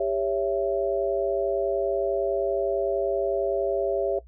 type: chord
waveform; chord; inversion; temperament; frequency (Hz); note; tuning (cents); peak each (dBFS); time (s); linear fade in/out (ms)
sine; C# diminished; second; just; 399.1 / 554.4 / 665.2; G4 / C#5 / E5; +31 / 0 / +16; -27 / -26 / -27; 0-4.19; 5
effects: noise-tail reverb RT60 0.1 s tail -18 dB re dry + added 60 Hz sine -46 dBFS peak until 4.27 s